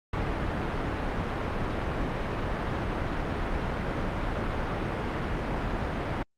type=low-pass noise; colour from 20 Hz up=pink; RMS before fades=-30 dBFS; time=0.13-6.23 s; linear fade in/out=5 ms; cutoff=1800 Hz; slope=12 dB/octave; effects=Opus 48 kbps